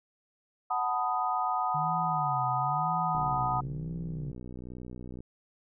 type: chord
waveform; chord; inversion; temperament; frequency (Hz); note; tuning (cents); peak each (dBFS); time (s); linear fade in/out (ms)
sine; B dominant seventh; second; equal; 740 / 880 / 987.8 / 1244.5; F#5 / A5 / B5 / D#6; 0 / 0 / 0 / 0; -31 / -34 / -34 / -31; 0.7-3.61; 10
type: tone with vibrato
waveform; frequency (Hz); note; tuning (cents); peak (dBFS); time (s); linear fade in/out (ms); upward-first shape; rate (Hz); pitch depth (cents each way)
sine; 146.83; D3; 0; -34; 1.74-4.32; 10; sine; 1; 210
type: click train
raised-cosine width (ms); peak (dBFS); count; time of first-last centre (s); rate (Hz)
3; -30; 128; 3.15-5.205; 61.8
effects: none